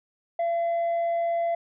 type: tone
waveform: sine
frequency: 679 Hz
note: F5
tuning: 49 cents flat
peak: -20 dBFS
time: 0.39-1.55 s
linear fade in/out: 5 ms
effects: tanh soft clip ceiling -22 dBFS